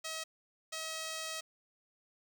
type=tone pair in turn; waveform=5% pulse; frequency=639 / 639 Hz; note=D#5 / D#5; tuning=+46 / +46 cents; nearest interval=unison; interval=0 cents; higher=neither; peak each=-27 dBFS; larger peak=neither; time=0.04-0.24 / 0.72-1.41 s; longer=second; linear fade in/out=10 ms; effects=none